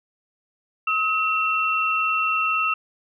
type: tone pair together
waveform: sine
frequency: 1279.4 / 2711 Hz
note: D#6 / E7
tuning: +48 / +48 cents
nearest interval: octave + minor second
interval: 1300 cents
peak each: -22 dBFS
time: 0.87-2.74 s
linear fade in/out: 5 ms
effects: none